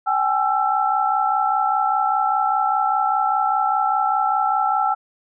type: tone cluster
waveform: sine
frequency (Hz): 773 / 838 / 1335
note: G5 / G#5 / E6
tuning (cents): -24 / +15 / +22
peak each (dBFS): -21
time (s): 0.06-4.95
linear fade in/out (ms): 20
effects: none